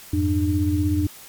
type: tone cluster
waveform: sine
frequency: 87.1 / 103.4 / 299.6 Hz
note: F2 / G#2 / D4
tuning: -4 / -7 / +35 cents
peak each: -21 / -27 / -21 dBFS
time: 0.13-1.07 s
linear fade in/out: 5 ms
effects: white hiss -43 dBFS RMS until 1.28 s + MP3 96 kbps